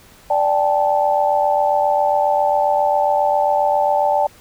sine chord, D suspended fourth, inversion none, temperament equal with one note detuned, 587.3 / 784 / 871.4 Hz, D5 / G5 / A5, 0 / 0 / -17 cents, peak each -18 dBFS, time 0.3-4.27 s, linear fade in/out 5 ms, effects pink hiss -47 dBFS RMS until 4.4 s

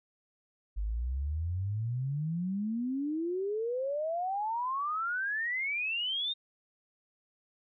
sine exponential sweep, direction up, 49 to 3715 Hz, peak -30 dBFS, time 0.76-6.34 s, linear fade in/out 20 ms, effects none

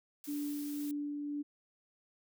blue noise, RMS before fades -49 dBFS, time 0.24-0.91 s, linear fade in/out 0 ms
sine tone with tremolo, 291.2 Hz, D4, 15 cents flat, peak -34 dBFS, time 0.27-1.43 s, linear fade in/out 20 ms, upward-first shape sine, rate 1.9 Hz, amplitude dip 25%
effects none

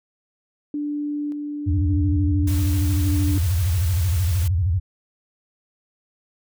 sine tone with tremolo, 293.7 Hz, D4, in tune, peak -23 dBFS, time 0.74-3.38 s, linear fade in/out 2 ms, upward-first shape square, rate 0.86 Hz, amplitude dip 30%
sine tone with vibrato, 87.9 Hz, F2, 12 cents sharp, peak -17 dBFS, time 1.66-4.8 s, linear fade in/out 20 ms, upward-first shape square, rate 13 Hz, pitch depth 180 cents each way
white noise, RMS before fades -35 dBFS, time 2.47-4.48 s, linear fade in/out 5 ms
effects none

